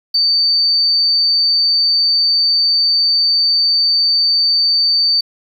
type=tone; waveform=triangle; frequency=4583 Hz; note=D8; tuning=43 cents flat; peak=-7 dBFS; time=0.14-5.21 s; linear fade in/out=10 ms; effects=tanh soft clip ceiling -9 dBFS